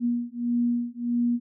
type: beating tone pair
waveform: sine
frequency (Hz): 238.6 / 240.2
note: A#3 / B3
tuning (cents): +41 / -48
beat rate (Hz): 1.6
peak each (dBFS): -26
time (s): 0-1.4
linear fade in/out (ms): 50
effects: none